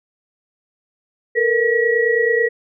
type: tone cluster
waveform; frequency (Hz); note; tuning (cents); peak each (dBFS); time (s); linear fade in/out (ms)
sine; 448.2 / 477.4 / 1919; A4 / A#4 / A#6; +32 / +41 / +50; -18; 1.35-2.49; 20
effects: none